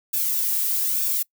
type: noise with flanger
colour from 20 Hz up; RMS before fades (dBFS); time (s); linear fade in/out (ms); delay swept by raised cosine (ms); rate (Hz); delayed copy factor
violet; -23; 0.13-1.23; 10; 0.98 to 1.98; 1.1; -0.55
effects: noise-tail reverb RT60 0.1 s tail -24 dB re dry